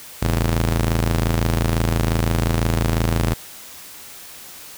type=ring-modulated tone; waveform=sawtooth; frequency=82.41 Hz; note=E2; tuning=in tune; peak=-10 dBFS; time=0.22-3.34 s; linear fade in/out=5 ms; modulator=28.3 Hz; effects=white hiss -39 dBFS RMS until 4.77 s